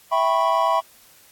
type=chord; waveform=triangle; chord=C# half-diminished seventh; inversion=first; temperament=equal with one note detuned; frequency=659.3 / 784 / 987.8 / 1096.6 Hz; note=E5 / G5 / B5 / C#6; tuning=0 / 0 / 0 / -19 cents; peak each=-20 / -23 / -19 / -21 dBFS; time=0.11-0.81 s; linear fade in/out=20 ms; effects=white hiss -52 dBFS RMS until 1.31 s + AAC 64 kbps